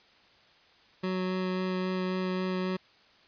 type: tone with vibrato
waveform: 25% pulse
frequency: 185.1 Hz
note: F#3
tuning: 1 cent sharp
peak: -25 dBFS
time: 1.03-2.77 s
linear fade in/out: 10 ms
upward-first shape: sine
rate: 3.7 Hz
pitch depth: 8 cents each way
effects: white hiss -60 dBFS RMS until 3.27 s + resampled to 11025 Hz